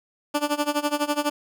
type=tone with tremolo; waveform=15% pulse; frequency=293.7 Hz; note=D4; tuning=in tune; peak=-13 dBFS; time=0.34-1.3 s; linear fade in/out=10 ms; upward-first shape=sine; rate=12 Hz; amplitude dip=90%; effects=none